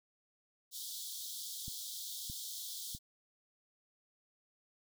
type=high-pass noise; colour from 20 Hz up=pink; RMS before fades=-44 dBFS; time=0.71-2.99 s; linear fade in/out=50 ms; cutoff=3300 Hz; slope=96 dB/octave
type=clicks; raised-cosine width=5 ms; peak=-34 dBFS; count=3; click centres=1.681 / 2.299 / 2.949 s
effects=none